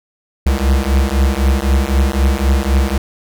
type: beating tone pair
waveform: square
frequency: 65.41 / 69.31 Hz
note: C2 / C#2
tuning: 0 / 0 cents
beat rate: 3.9 Hz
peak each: -15 dBFS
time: 0.46-2.98 s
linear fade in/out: 5 ms
effects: none